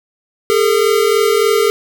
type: tone pair together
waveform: square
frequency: 408.3 / 451.7 Hz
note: G#4 / A4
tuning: -29 / +45 cents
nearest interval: major second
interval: 174 cents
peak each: -14 dBFS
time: 0.5-1.7 s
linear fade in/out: 0 ms
effects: none